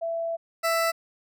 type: tone pair in turn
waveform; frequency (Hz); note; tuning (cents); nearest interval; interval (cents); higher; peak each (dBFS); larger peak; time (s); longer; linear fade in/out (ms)
sine / 20% pulse; 666 / 662.2; E5 / E5; +18 / +8; unison; 10; first; -26 / -17; second; 0.01-0.37 / 0.63-0.92; first; 20
effects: none